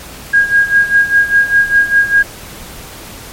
sine tone with tremolo, 1631 Hz, G#6, 32 cents flat, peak -4 dBFS, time 0.33-2.23 s, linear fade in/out 10 ms, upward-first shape sine, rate 5 Hz, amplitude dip 80%, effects pink hiss -31 dBFS RMS until 3.32 s + MP3 64 kbps

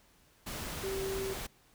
sine tone in noise, 386.7 Hz, G4, 24 cents flat, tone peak -34 dBFS, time 0.83-1.34 s, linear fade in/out 10 ms, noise pink, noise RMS -40 dBFS, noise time 0.46-1.47 s, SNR +3 dB, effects pink hiss -65 dBFS RMS until 1.74 s

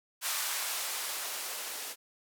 violet noise with band-pass filter sweep, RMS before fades -36 dBFS, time 0.21-1.96 s, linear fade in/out 50 ms, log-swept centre 1000 to 400 Hz, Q 1, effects none

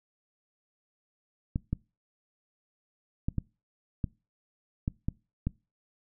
clicks, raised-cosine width 5 ms, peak -16 dBFS, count 8, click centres 1.559 / 1.73 / 3.285 / 3.383 / 4.042 / 4.879 / 5.085 / 5.47 s, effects noise-tail reverb RT60 0.3 s tail -24 dB re dry

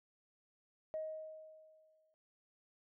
sine tone with exponential decay, 628 Hz, D#5, 16 cents sharp, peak -36 dBFS, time 0.94-2.14 s, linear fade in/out 0 ms, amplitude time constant 260 ms, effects noise-tail reverb RT60 0.7 s tail -26 dB re dry + tanh soft clip ceiling -32 dBFS

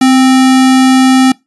sine tone with sample-and-hold, 259.5 Hz, C4, 14 cents flat, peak -3 dBFS, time 0.01-1.32 s, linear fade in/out 5 ms, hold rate 1050 Hz, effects noise-tail reverb RT60 0.2 s tail -23 dB re dry + resampled to 24000 Hz

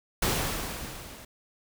pink noise with level ramp, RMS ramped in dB -25 to -47 dBFS, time 0.22-1.25 s, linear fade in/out 5 ms, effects none

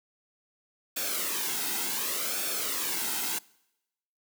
white noise with flanger, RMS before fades -31 dBFS, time 0.96-3.39 s, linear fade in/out 10 ms, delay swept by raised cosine 1 to 1.75 ms, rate 0.68 Hz, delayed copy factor -0.6, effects noise-tail reverb RT60 0.9 s tail -24 dB re dry + high-pass 200 Hz 12 dB/octave

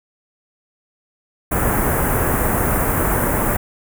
pink band-stop noise, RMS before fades -18 dBFS, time 1.51-3.57 s, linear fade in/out 10 ms, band 1800 to 10000 Hz, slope 24 dB/octave, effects none

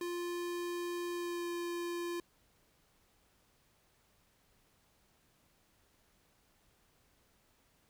square tone with pitch glide, 349.2 to 346 Hz, F4 to F4, 0 to -16 cents, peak -37 dBFS, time 0.01-2.2 s, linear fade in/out 2 ms, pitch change -16 cents, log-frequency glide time 1.11-1.5 s, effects pink hiss -71 dBFS RMS until 7.89 s

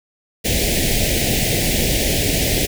pink band-stop noise, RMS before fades -18 dBFS, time 0.44-2.67 s, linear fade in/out 20 ms, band 710 to 1900 Hz, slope 48 dB/octave, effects none

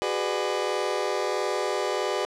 30% pulse chord, G# half-diminished seventh, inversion third, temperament just, 373.8 / 415.3 / 498.4 / 598 Hz, F#4 / G#4 / B4 / D5, +18 / 0 / +16 / +31 cents, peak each -28 dBFS, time 0.02-2.25 s, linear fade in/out 0 ms, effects low-pass 7000 Hz 12 dB/octave

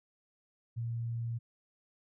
sine tone, 116.54 Hz, A#2, in tune, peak -33 dBFS, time 0.76-1.39 s, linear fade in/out 20 ms, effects none

